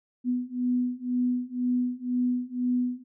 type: beating tone pair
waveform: sine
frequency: 246.9 / 248.9 Hz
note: B3 / B3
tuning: 0 / +14 cents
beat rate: 2 Hz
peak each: -28 / -27 dBFS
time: 0.24-3.04 s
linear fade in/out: 50 ms
effects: none